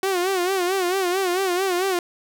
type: tone with vibrato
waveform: sawtooth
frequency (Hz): 370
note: F#4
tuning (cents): 0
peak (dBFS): -16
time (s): 0.03-1.99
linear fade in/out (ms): 2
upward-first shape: sine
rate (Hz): 4.5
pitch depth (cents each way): 100
effects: none